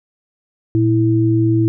sine tone pair together, 115.82 / 327.6 Hz, A#2 / E4, -11 / -11 cents, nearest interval octave + tritone, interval 1800 cents, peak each -14 dBFS, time 0.75-1.68 s, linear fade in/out 0 ms, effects none

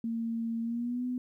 sine tone with pitch glide, 229 to 249.7 Hz, A#3 to B3, -31 to +19 cents, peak -30 dBFS, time 0.04-1.18 s, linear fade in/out 2 ms, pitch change +150 cents, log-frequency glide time 0.62-1.05 s, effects 12-bit

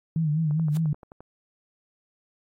sine tone with vibrato, 155.56 Hz, D#3, in tune, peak -21 dBFS, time 0.16-0.93 s, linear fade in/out 2 ms, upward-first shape sine, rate 5 Hz, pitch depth 89 cents each way
click train, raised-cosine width 1 ms, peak -30 dBFS, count 9, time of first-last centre 0.51-1.206 s, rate 11.5 Hz
white noise with exponential growth, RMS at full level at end -39 dBFS, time 0.69-0.77 s, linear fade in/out 1 ms, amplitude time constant 17 ms
effects AAC 48 kbps

